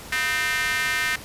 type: tone with high-pass filter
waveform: square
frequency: 140.3 Hz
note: C#3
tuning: 21 cents sharp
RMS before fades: -24 dBFS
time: 0.12-1.16 s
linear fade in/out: 5 ms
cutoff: 1800 Hz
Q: 3.5
effects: pink hiss -40 dBFS RMS until 1.24 s + resampled to 32000 Hz